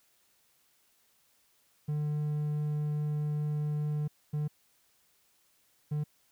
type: tone bursts at uneven times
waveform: triangle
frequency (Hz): 149.6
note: D3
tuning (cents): +32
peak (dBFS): -27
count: 3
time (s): 1.88-4.08 / 4.33-4.48 / 5.91-6.04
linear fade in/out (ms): 10
effects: white hiss -69 dBFS RMS until 6.31 s